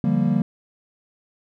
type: chord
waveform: triangle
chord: G minor seventh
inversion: second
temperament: equal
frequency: 146.83 / 174.61 / 196 / 233.1 Hz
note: D3 / F3 / G3 / Bb3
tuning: 0 / 0 / 0 / 0 cents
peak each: -22 / -22 / -20 / -20 dBFS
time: 0.04-0.42 s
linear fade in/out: 2 ms
effects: none